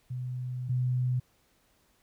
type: tone pair in turn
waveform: sine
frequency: 125.9 / 125.9 Hz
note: B2 / B2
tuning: +34 / +34 cents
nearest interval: unison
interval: 0 cents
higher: neither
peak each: -32 / -25 dBFS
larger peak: second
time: 0.1-0.69 / 0.69-1.2 s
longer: first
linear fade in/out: 10 ms
effects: pink hiss -68 dBFS RMS until 2.02 s